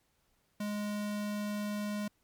square tone, 207.7 Hz, G#3, in tune, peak -34 dBFS, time 0.6-2.08 s, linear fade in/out 5 ms, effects pink hiss -74 dBFS RMS until 2.23 s + MP3 96 kbps

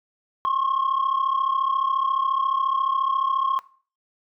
sine tone pair together, 1063 / 1097.3 Hz, C6 / C#6, +27 / -18 cents, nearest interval minor second, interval 55 cents, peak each -20 / -23 dBFS, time 0.45-3.59 s, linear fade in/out 0 ms, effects noise-tail reverb RT60 0.4 s tail -20 dB re dry + tanh soft clip ceiling -16 dBFS

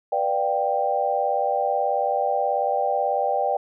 sine chord, G dominant seventh, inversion first, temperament just, 490 / 588 / 705.6 / 784 Hz, B4 / D5 / F5 / G5, -14 / +2 / +18 / 0 cents, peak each -28 / -25 / -28 / -23 dBFS, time 0.12-3.57 s, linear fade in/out 5 ms, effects none

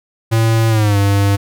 square tone with pitch glide, 112.9 to 100 Hz, A2 to G2, +45 to +35 cents, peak -11 dBFS, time 0.31-1.37 s, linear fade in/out 20 ms, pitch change -210 cents, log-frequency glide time 0.69-0.97 s, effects none

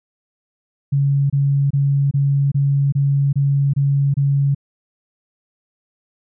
sine tone bursts, 139.9 Hz, C#3, 16 cents sharp, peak -13 dBFS, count 9, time 0.92-4.548 s, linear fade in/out 10 ms, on 380 ms, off 26 ms, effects none

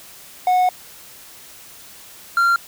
triangle tone pair in turn, 732 / 1381.8 Hz, F#5 / F6, -19 / -19 cents, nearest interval major seventh, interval 1100 cents, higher second, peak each -11 dBFS, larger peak neither, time 0.47-0.69 / 2.37-2.56 s, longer first, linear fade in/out 2 ms, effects white hiss -42 dBFS RMS until 2.67 s

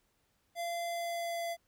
square tone with pitch glide, 686 to 679.7 Hz, F5 to F5, -31 to -47 cents, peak -35 dBFS, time 0.55-1.57 s, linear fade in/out 50 ms, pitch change -16 cents, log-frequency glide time 0.85-1.44 s, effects pink hiss -75 dBFS RMS until 1.67 s

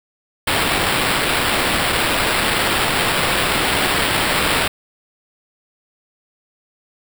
white noise with sample-and-hold, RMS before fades -18 dBFS, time 0.47-4.68 s, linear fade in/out 5 ms, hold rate 6300 Hz, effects none

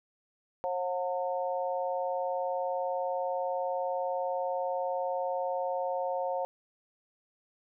harmonic tone, 180 Hz, F#3, 47 cents flat, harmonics 3 / 4 / 5, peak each -32 / -34 / -36 dBFS, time 0.64-6.45 s, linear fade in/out 0 ms, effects none

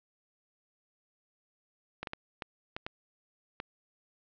clicks, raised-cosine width 0.3 ms, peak -20 dBFS, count 7, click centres 2.03 / 2.072 / 2.134 / 2.422 / 2.765 / 2.865 / 3.601 s, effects low-pass 4000 Hz 12 dB/octave

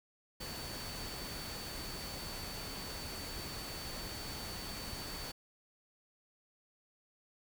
sine tone in noise, 4505 Hz, C#8, 27 cents sharp, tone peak -47 dBFS, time 0.4-5.32 s, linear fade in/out 10 ms, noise pink, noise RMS -44 dBFS, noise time 0.4-5.32 s, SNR -6 dB, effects none

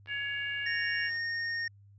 click train, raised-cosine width 0.3 ms, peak -39 dBFS, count 85, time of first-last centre 0.06-1.171 s, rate 75.6 Hz
harmonic tone, 561 Hz, C#5, 21 cents sharp, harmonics 3 / 4 / 5, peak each -34 / -39 / -38 dBFS, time 0.07-1.11 s, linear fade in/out 50 ms
square tone, 1844 Hz, A#6, 19 cents flat, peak -32 dBFS, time 0.66-1.68 s, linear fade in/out 5 ms
effects added 100 Hz sine -54 dBFS peak until 1.98 s + resampled to 16000 Hz

